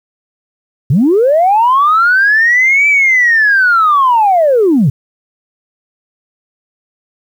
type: linear two-way sweep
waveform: sine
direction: up then down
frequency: 114.7 to 2331 to 114.7 Hz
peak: -5 dBFS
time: 0.9-4.9 s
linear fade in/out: 5 ms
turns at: 2.88 s
effects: tanh soft clip ceiling -2 dBFS + 7-bit